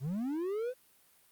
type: linear sweep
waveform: triangle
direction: up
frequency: 120 to 519 Hz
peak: -30 dBFS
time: 0-0.74 s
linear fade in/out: 50 ms
effects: white hiss -65 dBFS RMS until 1.31 s + Opus 48 kbps